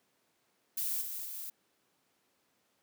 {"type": "noise with level steps", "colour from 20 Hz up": "violet", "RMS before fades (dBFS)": [-34, -40, -42], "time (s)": [0.77, 1.5], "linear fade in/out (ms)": 5, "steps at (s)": [1.01, 1.25], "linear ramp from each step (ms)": 10, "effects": ["pink hiss -74 dBFS RMS until 2.82 s", "high-pass 200 Hz 12 dB/octave"]}